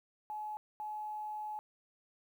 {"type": "tone bursts at uneven times", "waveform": "sine", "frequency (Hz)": 850, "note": "G#5", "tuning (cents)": 40, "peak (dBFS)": -38, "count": 2, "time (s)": [[0.3, 0.57], [0.8, 1.59]], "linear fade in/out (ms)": 0, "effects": ["11-bit"]}